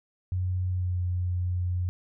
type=tone with pitch glide; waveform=sine; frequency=91.5 to 89.67 Hz; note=F#2 to F2; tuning=-19 to +46 cents; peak=-25 dBFS; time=0.32-1.89 s; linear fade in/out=0 ms; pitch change=-35 cents; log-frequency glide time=0.7-0.99 s; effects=none